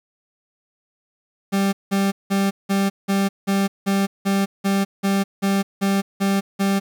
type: tone bursts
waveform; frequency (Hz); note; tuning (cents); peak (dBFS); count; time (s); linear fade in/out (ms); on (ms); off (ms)
40% pulse; 196.6; G3; +5; -16; 14; 1.52-6.8; 20; 210; 180
effects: 9-bit